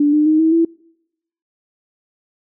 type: tone with pitch steps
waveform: sine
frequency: 291.9 / 301.3 / 311 / 321.1 / 331.5 Hz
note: D4 / D4 / D#4 / E4 / E4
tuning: -10 / +44 / -1 / -45 / +10 cents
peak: -10 dBFS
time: 0-0.65 s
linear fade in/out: 5 ms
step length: 130 ms
effects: noise-tail reverb RT60 0.8 s tail -26 dB re dry